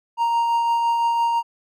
triangle tone with tremolo, 932.3 Hz, A#5, in tune, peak -14 dBFS, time 0.17-1.43 s, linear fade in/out 50 ms, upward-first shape triangle, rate 5.9 Hz, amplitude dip 30%, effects none

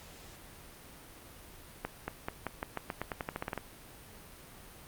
accelerating click train, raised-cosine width 0.5 ms, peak -19 dBFS, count 16, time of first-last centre 1.85-3.577 s, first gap 230 ms, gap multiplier 0.89, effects pink hiss -52 dBFS RMS until 4.87 s + Opus 48 kbps

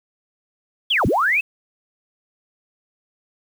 sine linear two-way sweep, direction down then up, 3520 to 56.4 to 2686 Hz, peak -15 dBFS, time 0.9-1.41 s, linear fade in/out 10 ms, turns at 1.06 s, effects 7-bit

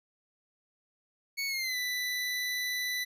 25% pulse tone with pitch glide, 2217 to 1986.6 Hz, C#7 to B6, 0 to +10 cents, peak -27 dBFS, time 1.37-3.05 s, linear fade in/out 20 ms, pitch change -190 cents, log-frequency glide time 1.47-1.77 s, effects none

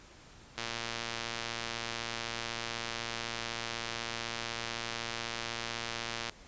click train, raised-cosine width 0.2 ms, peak -18 dBFS, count 664, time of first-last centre 0.58-6.296 s, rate 116 Hz, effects pink hiss -55 dBFS RMS until 6.47 s + resampled to 16000 Hz

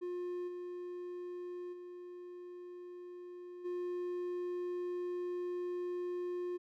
triangle tone with level steps, 355.8 Hz, F4, 32 cents sharp, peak -35 / -39 / -44 / -34 dBFS, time 0.01-6.58 s, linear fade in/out 20 ms, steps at 0.47 / 1.72 / 3.64 s, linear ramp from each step 20 ms, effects none

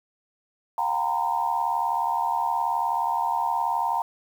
sine tone cluster, 717 / 789 / 926 / 1005 Hz, F5 / G5 / A#5 / B5, +45 / +11 / -12 / +30 cents, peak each -31 / -30 / -24 / -31 dBFS, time 0.78-4.02 s, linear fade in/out 2 ms, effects 8-bit

